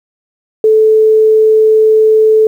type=tone; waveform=sine; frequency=436.2 Hz; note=A4; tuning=15 cents flat; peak=-4 dBFS; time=0.64-2.47 s; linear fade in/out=2 ms; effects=7-bit